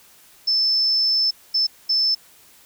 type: tone bursts at uneven times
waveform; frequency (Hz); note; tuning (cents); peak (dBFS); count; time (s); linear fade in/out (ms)
sine; 5274; E8; 0; -16; 3; 0.47-1.31 / 1.54-1.67 / 1.89-2.15; 10
effects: white hiss -51 dBFS RMS until 2.65 s